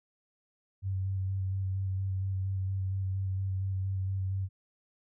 sine tone with vibrato, 95.6 Hz, G2, 43 cents flat, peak -29 dBFS, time 0.82-4.49 s, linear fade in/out 50 ms, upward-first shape square, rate 4.3 Hz, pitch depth 16 cents each way, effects none

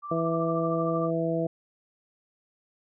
sine tone with tremolo, 1174.7 Hz, D6, in tune, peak -29 dBFS, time 0.02-1.11 s, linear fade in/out 50 ms, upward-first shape triangle, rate 13 Hz, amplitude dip 65%
harmonic tone, 164.81 Hz, E3, in tune, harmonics 1 / 2 / 3 / 4, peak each -30 / -30 / -30 / -30 dBFS, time 0.11-1.47 s, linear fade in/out 5 ms
effects none

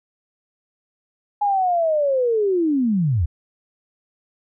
sine linear sweep, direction down, 835 to 70.5 Hz, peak -16 dBFS, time 1.41-3.26 s, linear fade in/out 10 ms, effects none

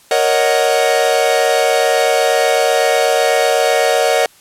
45% pulse chord, D# minor seventh, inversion second, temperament equal, 466.2 / 554.4 / 622.3 / 740 Hz, A#4 / C#5 / D#5 / F#5, 0 / 0 / 0 / 0 cents, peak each -17 dBFS, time 0.11-4.26 s, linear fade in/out 2 ms, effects white hiss -47 dBFS RMS until 4.4 s + low-pass 12000 Hz 12 dB/octave

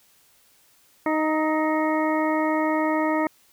harmonic tone with a mistuned harmonic, 311.1 Hz, D#4, in tune, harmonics 1 / 2 / 3 / 4 / 6 / 7, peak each -23 / -26 / -27 / -31 / -32 / -35 dBFS, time 1.06-3.27 s, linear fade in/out 2 ms, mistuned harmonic 4, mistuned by +24 cents, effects white hiss -59 dBFS RMS until 3.52 s

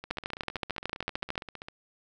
two click trains, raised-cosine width 0.3 ms, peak -24 / -14 dBFS, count 26 / 18, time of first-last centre 0.04-1.685 / 0.11-1.379 s, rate 15.2 / 13.4 Hz, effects none

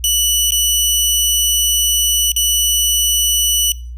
15% pulse tone with dropouts, 2960 Hz, F#7, in tune, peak -5 dBFS, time 0.04-3.72 s, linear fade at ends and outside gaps 1 ms, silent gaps 0.507-0.52 / 2.319-2.363 s, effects noise-tail reverb RT60 0.4 s tail -21 dB re dry + added 60 Hz sine -26 dBFS peak until 3.97 s

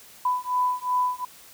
sine beating tone pair, 996 / 998.7 Hz, B5 / B5, +14 / +19 cents, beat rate 2.7 Hz, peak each -25 dBFS, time 0.25-1.25 s, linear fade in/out 5 ms, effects white hiss -49 dBFS RMS until 1.53 s

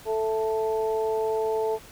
harmonic tone, 220 Hz, A3, in tune, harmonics 2 / 3 / 4, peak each -24 / -33 / -31 dBFS, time 0.05-1.79 s, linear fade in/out 50 ms, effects pink hiss -48 dBFS RMS until 1.91 s

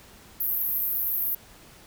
pink band-pass noise, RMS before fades -27 dBFS, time 0.4-1.35 s, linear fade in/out 5 ms, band 12000 to 16000 Hz, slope 96 dB/octave, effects pink hiss -51 dBFS RMS until 1.86 s

